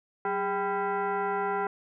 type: tone with frequency modulation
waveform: sine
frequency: 188.3 Hz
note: F#3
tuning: 31 cents sharp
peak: -26 dBFS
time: 0.25-1.67 s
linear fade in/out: 2 ms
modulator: 594 Hz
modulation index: 2.1
effects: none